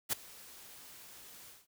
white noise with ADSR envelope, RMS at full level -30 dBFS, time 0.09-1.67 s, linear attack 36 ms, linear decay 10 ms, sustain -23 dB, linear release 190 ms, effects none

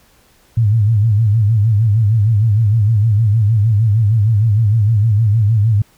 sine tone with vibrato, 108 Hz, A2, 32 cents flat, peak -9 dBFS, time 0.57-5.82 s, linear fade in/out 5 ms, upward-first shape sine, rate 6.5 Hz, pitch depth 130 cents each way, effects pink hiss -52 dBFS RMS until 5.97 s

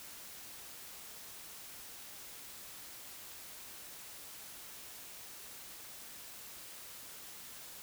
silence, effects white hiss -50 dBFS RMS until 7.82 s

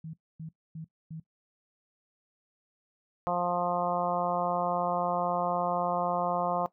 sine tone bursts, 160 Hz, D#3, 49 cents sharp, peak -37 dBFS, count 4, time 0.04-1.2 s, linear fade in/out 5 ms, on 95 ms, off 260 ms
harmonic tone, 176.2 Hz, F3, 16 cents sharp, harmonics 1 / 2 / 3 / 4 / 5 / 6 / 7, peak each -36 / -41 / -33 / -31 / -35 / -34 / -39 dBFS, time 3.27-6.66 s, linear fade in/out 0 ms
effects noise-tail reverb RT60 0.1 s tail -17 dB re dry

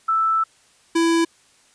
sine / square tone pair in turn, 1320 / 332.4 Hz, E6 / E4, +2 / +15 cents, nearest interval 2 octaves, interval 2387 cents, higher first, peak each -16 dBFS, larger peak neither, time 0.08-0.44 / 0.95-1.25 s, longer first, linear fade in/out 10 ms, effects white hiss -56 dBFS RMS until 1.74 s + resampled to 22050 Hz

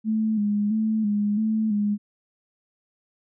sine tone with vibrato, 212.6 Hz, G#3, 41 cents sharp, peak -20 dBFS, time 0.04-1.98 s, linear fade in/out 50 ms, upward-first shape square, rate 1.5 Hz, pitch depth 49 cents each way, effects none

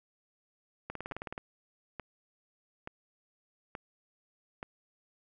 two click trains, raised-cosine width 0.5 ms, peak -23 / -24 dBFS, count 10 / 5, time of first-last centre 0.9-1.379 / 1.12-4.629 s, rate 18.8 / 1.14 Hz, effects none

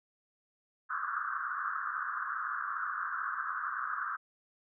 pink band-pass noise, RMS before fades -36 dBFS, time 0.89-4.17 s, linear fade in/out 20 ms, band 1100 to 1600 Hz, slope 96 dB/octave, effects none

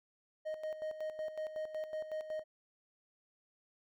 triangle tone with tremolo, 622.3 Hz, D#5, in tune, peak -34 dBFS, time 0.45-2.44 s, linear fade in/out 20 ms, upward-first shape square, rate 5.4 Hz, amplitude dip 65%, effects none

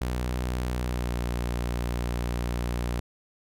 sawtooth tone with pitch glide, 61.74 to 59.95 Hz, B1 to A#1, 0 to +49 cents, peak -23 dBFS, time 0.01-3 s, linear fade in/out 5 ms, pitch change -51 cents, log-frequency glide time 0.83-1.12 s, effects none

